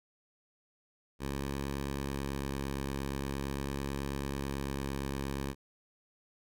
10% pulse tone with vibrato, 68.9 Hz, C#2, 10 cents flat, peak -26 dBFS, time 1.19-5.55 s, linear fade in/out 50 ms, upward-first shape sine, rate 0.45 Hz, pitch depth 9 cents each way, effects none

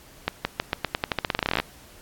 accelerating click train, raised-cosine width 0.3 ms, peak -6 dBFS, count 22, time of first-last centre 0.28-1.6 s, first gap 170 ms, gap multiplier 0.88, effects pink hiss -50 dBFS RMS until 2.01 s + AAC 64 kbps

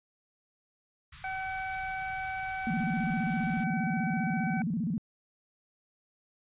pink band-stop noise, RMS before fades -48 dBFS, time 1.12-3.64 s, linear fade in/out 5 ms, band 170 to 1100 Hz, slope 48 dB/octave
harmonic tone, 760 Hz, F#5, 46 cents sharp, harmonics 1 / 2 / 3, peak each -35 / -38 / -40 dBFS, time 1.24-4.62 s, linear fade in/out 2 ms
sine tone with vibrato, 196 Hz, G3, in tune, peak -28 dBFS, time 2.67-4.98 s, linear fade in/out 0 ms, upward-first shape square, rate 15 Hz, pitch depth 270 cents each way
effects resampled to 8000 Hz

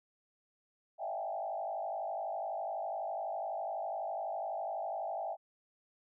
sine tone with frequency modulation, 723 Hz, F#5, 40 cents flat, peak -35 dBFS, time 0.98-5.37 s, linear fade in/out 50 ms, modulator 52 Hz, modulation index 2, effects none

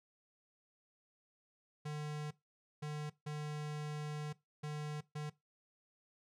square tone bursts at uneven times, 150 Hz, D3, 37 cents sharp, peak -40 dBFS, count 5, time 1.85-2.31 / 2.82-3.1 / 3.26-4.33 / 4.63-5.01 / 5.15-5.3 s, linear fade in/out 10 ms, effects noise-tail reverb RT60 0.2 s tail -19 dB re dry + low-pass 8000 Hz 12 dB/octave

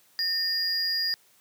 triangle tone pair together, 1820 / 4859 Hz, A#6 / D#8, -42 / -42 cents, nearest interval octave + perfect fourth, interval 1700 cents, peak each -31 / -24 dBFS, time 0.19-1.14 s, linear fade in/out 0 ms, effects white hiss -61 dBFS RMS until 1.4 s + high-pass 100 Hz 12 dB/octave

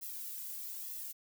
violet noise with flanger, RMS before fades -43 dBFS, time 0.01-1.13 s, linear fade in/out 20 ms, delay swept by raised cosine 1.3 to 2.21 ms, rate 1.1 Hz, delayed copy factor -1, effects none

